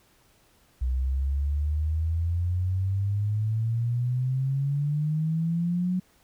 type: exponential sweep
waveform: sine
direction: up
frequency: 62.2 to 185 Hz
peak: -23 dBFS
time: 0.81-6 s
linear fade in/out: 10 ms
effects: pink hiss -62 dBFS RMS until 6.23 s